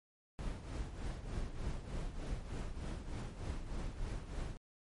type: noise with tremolo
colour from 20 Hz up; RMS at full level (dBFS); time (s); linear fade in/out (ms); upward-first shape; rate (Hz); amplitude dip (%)
brown; -38; 0.39-4.57; 0; triangle; 3.3; 70
effects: MP3 48 kbps